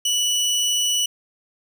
25% pulse tone, 2954 Hz, F#7, 3 cents flat, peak -15 dBFS, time 0.05-1.06 s, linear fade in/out 5 ms, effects none

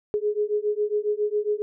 sine beating tone pair, 415.3 / 422.6 Hz, G#4 / G#4, 0 / +30 cents, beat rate 7.3 Hz, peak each -25 dBFS, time 0.14-1.62 s, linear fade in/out 0 ms, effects none

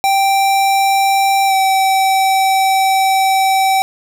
square tone with pitch glide, 783 to 770 Hz, G5 to G5, -2 to -31 cents, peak -11 dBFS, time 0.04-3.82 s, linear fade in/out 0 ms, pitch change -29 cents, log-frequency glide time 1.47-1.53 s, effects none

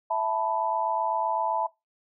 sine chord, E suspended fourth, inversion none, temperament equal, 659.3 / 880 / 987.8 Hz, E5 / A5 / B5, 0 / 0 / 0 cents, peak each -29 / -27 / -29 dBFS, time 0.1-1.67 s, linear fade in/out 10 ms, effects noise-tail reverb RT60 0.2 s tail -21 dB re dry

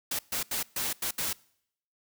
white noise bursts at uneven times, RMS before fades -31 dBFS, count 6, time 0.11-0.19 / 0.32-0.43 / 0.51-0.63 / 0.76-0.93 / 1.02-1.11 / 1.18-1.33 s, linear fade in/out 5 ms, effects noise-tail reverb RT60 0.7 s tail -24 dB re dry

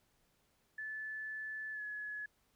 sine tone with pitch glide, 1740 to 1697.3 Hz, A6 to G#6, -20 to +37 cents, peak -40 dBFS, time 0.78-2.26 s, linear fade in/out 5 ms, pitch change -43 cents, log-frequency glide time 1.72-1.82 s, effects pink hiss -75 dBFS RMS until 2.55 s

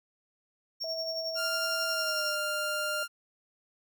triangle tone with tremolo, 5510 Hz, F8, 24 cents flat, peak -30 dBFS, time 0.8-2.36 s, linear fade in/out 20 ms, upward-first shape sine, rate 11 Hz, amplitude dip 60%
sine tone with pitch glide, 650 to 606.5 Hz, E5 to D#5, -24 to -44 cents, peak -35 dBFS, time 0.84-3.03 s, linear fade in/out 2 ms, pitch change -120 cents, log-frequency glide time 1.89-2.28 s
sawtooth tone, 1396.9 Hz, F6, in tune, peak -27 dBFS, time 1.35-3.08 s, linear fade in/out 50 ms
effects none

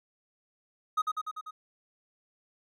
triangle tone with echo, 1257 Hz, D#6, 17 cents sharp, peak -22 dBFS, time 0.97-1.02 s, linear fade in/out 10 ms, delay 98 ms, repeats 5, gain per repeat -3 dB, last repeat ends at 1.51 s, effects none

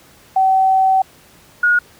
sine tone pair in turn, 763 / 1443.3 Hz, G5 / F#6, -47 / -43 cents, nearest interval major seventh, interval 1104 cents, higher second, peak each -10 dBFS, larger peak neither, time 0.36-1.02 / 1.63-1.79 s, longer first, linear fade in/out 5 ms, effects pink hiss -47 dBFS RMS until 1.99 s + high-pass 60 Hz 12 dB/octave

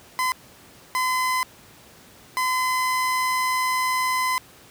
30% pulse tone bursts at uneven times, 1020 Hz, C6, 44 cents flat, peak -18 dBFS, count 3, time 0.19-0.32 / 0.95-1.43 / 2.37-4.38 s, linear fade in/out 0 ms, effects pink hiss -49 dBFS RMS until 4.7 s + high-pass 80 Hz 12 dB/octave

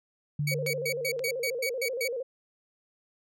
sine tone with exponential decay, 146.83 Hz, D3, in tune, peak -25 dBFS, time 0.39-1.59 s, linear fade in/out 5 ms, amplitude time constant 260 ms
sawtooth tone bursts, 2256 Hz, C#7, 30 cents sharp, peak -25 dBFS, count 9, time 0.47-2.078 s, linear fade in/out 5 ms, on 72 ms, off 120 ms
sine tone with vibrato, 498.4 Hz, B4, 16 cents sharp, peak -30 dBFS, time 0.51-2.23 s, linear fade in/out 10 ms, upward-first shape square, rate 13 Hz, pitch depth 98 cents each way
clicks, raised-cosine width 0.2 ms, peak -26 dBFS, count 2, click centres 0.663 / 1.193 s
effects none

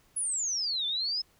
sine exponential two-way sweep, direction down then up, 10548 to 3483 to 5230 Hz, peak -28 dBFS, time 0.16-1.22 s, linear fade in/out 10 ms, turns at 0.86 s, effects pink hiss -65 dBFS RMS until 1.39 s

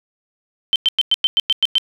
sine tone bursts, 3100 Hz, G7, 20 cents flat, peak -11 dBFS, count 9, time 0.73-1.782 s, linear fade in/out 0 ms, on 28 ms, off 100 ms, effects none

